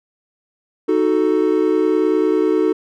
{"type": "chord", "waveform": "triangle", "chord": "D# diminished", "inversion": "none", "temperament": "equal", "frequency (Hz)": [311.1, 370, 440], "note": ["D#4", "F#4", "A4"], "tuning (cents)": [0, 0, 0], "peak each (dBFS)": -16, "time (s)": [0.88, 2.73], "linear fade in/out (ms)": 10, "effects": []}